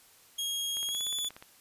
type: tone with pitch glide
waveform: sawtooth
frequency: 3274 to 3451 Hz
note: G#7 to A7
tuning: -25 to -34 cents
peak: -28 dBFS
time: 0.38-1.29 s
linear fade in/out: 10 ms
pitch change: +91 cents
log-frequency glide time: 0.87-1.05 s
type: click train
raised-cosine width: 0.3 ms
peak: -30 dBFS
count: 12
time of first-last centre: 0.77-1.425 s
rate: 16.8 Hz
effects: white hiss -59 dBFS RMS until 1.6 s + resampled to 32000 Hz